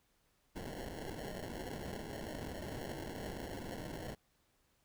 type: noise with sample-and-hold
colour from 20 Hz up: white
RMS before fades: -44 dBFS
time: 0.55-4.15 s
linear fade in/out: 10 ms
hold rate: 1225 Hz
effects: pink hiss -75 dBFS RMS until 4.84 s